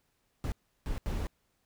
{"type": "noise bursts at uneven times", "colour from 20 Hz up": "brown", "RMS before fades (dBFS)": -33, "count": 3, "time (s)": [[0.44, 0.52], [0.86, 0.98], [1.06, 1.27]], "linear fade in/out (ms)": 0, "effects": ["pink hiss -75 dBFS RMS until 1.65 s"]}